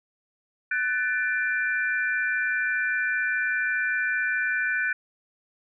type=tone cluster; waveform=sine; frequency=1498 / 1753 / 2377 Hz; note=F#6 / A6 / D7; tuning=+21 / -7 / +20 cents; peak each=-25 / -28 / -32 dBFS; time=0.71-4.93 s; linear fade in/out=5 ms; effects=none